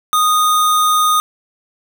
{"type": "tone with sample-and-hold", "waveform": "sine", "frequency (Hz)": 1241, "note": "D#6", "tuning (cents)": -5, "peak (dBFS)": -10, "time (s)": [0.13, 1.2], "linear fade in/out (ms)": 0, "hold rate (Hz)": 4900, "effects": []}